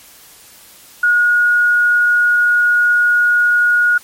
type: tone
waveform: sine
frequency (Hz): 1444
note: F#6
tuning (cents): -43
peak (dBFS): -9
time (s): 1.03-3.98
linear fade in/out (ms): 5
effects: white hiss -42 dBFS RMS until 4.03 s + MP3 64 kbps